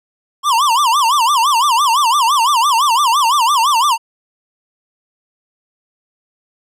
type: tone with vibrato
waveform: square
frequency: 1036 Hz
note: C6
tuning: 17 cents flat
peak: -11 dBFS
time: 0.43-3.98 s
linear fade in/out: 50 ms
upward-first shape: sine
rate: 5.9 Hz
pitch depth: 250 cents each way
effects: low-pass 12000 Hz 12 dB/octave